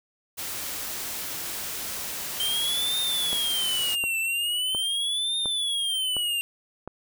white noise, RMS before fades -33 dBFS, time 0.37-3.96 s, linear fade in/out 20 ms
square tone with vibrato, 3118 Hz, G7, 10 cents flat, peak -25 dBFS, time 2.4-6.41 s, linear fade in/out 0 ms, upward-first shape triangle, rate 0.42 Hz, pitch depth 280 cents each way
click train, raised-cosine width 1 ms, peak -21 dBFS, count 6, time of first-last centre 3.33-6.876 s, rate 1.41 Hz
effects none

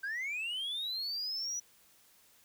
sine linear sweep, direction up, 1541 to 5920 Hz, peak -32 dBFS, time 0.03-1.6 s, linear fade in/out 10 ms, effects tanh soft clip ceiling -33 dBFS + white hiss -64 dBFS RMS until 2.44 s

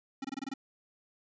square tone bursts, 270 Hz, C#4, 45 cents flat, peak -35 dBFS, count 7, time 0.22-0.539 s, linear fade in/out 5 ms, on 25 ms, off 24 ms, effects resampled to 16000 Hz

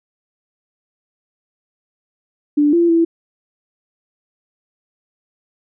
sine tone with pitch steps, 293.7 / 341.3 / 332.6 Hz, D4 / F4 / E4, 0 / -40 / +16 cents, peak -10 dBFS, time 2.57-3.05 s, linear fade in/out 10 ms, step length 160 ms, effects none

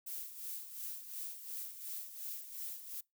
violet noise with tremolo, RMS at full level -42 dBFS, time 0.06-3.01 s, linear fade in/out 10 ms, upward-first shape sine, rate 2.8 Hz, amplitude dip 65%, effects noise-tail reverb RT60 0.2 s tail -25 dB re dry

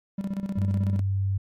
triangle tone with tremolo, 196 Hz, G3, in tune, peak -23 dBFS, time 0.18-1 s, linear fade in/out 5 ms, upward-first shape square, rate 16 Hz, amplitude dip 70%
sine tone with pitch glide, 98 to 97.38 Hz, G2 to G2, 0 to -11 cents, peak -22 dBFS, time 0.57-1.38 s, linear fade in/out 10 ms, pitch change -11 cents, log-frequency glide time 0.74-1.17 s
effects MP3 64 kbps

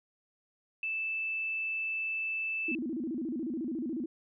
sine tone, 2637 Hz, E7, in tune, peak -31 dBFS, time 0.83-2.75 s, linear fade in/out 2 ms
sine tone with vibrato, 281.2 Hz, C#4, 25 cents sharp, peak -32 dBFS, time 2.68-4.06 s, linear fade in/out 5 ms, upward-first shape square, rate 14 Hz, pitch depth 250 cents each way
effects none

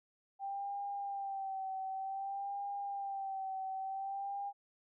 sine tone with vibrato, 784 Hz, G5, in tune, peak -37 dBFS, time 0.39-4.53 s, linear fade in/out 50 ms, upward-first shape sine, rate 0.54 Hz, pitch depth 44 cents each way, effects none

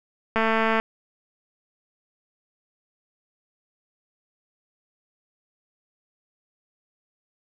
click train, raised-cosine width 0.5 ms, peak -8 dBFS, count 99, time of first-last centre 0.36-0.799 s, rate 223 Hz, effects none

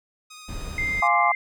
10% pulse tone with vibrato, 1244.5 Hz, D#6, in tune, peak -33 dBFS, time 0.3-1.08 s, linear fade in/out 10 ms, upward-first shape square, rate 13 Hz, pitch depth 15 cents each way
brown noise, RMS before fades -33 dBFS, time 0.48-1.01 s, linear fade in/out 10 ms
sine tone, 2093 Hz, C7, in tune, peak -23 dBFS, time 0.78-1.35 s, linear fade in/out 2 ms
sine chord, D half-diminished seventh, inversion first, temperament equal, 698.5 / 830.6 / 1046.5 / 1174.7 Hz, F5 / Ab5 / C6 / D6, 0 / 0 / 0 / 0 cents, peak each -23 dBFS, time 1.02-1.32 s, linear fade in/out 5 ms
effects none

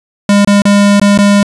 square tone with dropouts, 202.5 Hz, G#3, 43 cents flat, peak -5 dBFS, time 0.29-1.43 s, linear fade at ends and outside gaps 2 ms, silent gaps 0.448-0.474 / 0.62-0.653 / 0.998-1.015 / 1.177-1.187 s, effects resampled to 24000 Hz

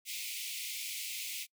pink high-pass noise, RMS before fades -40 dBFS, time 0.05-1.47 s, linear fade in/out 50 ms, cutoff 2100 Hz, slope 96 dB/octave, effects noise-tail reverb RT60 0.1 s tail -25 dB re dry

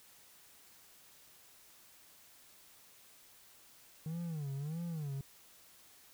triangle tone with vibrato, 153.2 Hz, D#3, 27 cents flat, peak -35 dBFS, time 4.06-5.21 s, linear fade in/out 2 ms, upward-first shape sine, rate 1.6 Hz, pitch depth 200 cents each way, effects white hiss -61 dBFS RMS until 6.13 s

